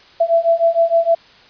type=beating tone pair; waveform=sine; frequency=665 / 671.5 Hz; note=E5 / E5; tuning=+15 / +32 cents; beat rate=6.5 Hz; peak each=-15 / -14 dBFS; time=0.2-1.15 s; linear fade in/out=10 ms; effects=white hiss -46 dBFS RMS until 1.49 s + resampled to 11025 Hz